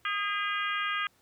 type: harmonic tone with a mistuned harmonic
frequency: 405.1 Hz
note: G#4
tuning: 43 cents flat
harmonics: 3 / 4 / 5 / 6 / 7 / 8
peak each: -32 / -34 / -36 / -38 / -39 / -40 dBFS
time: 0.05-1.07 s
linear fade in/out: 2 ms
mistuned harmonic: 3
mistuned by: +34 cents
effects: pink hiss -66 dBFS RMS until 1.21 s + high-pass 60 Hz 12 dB/octave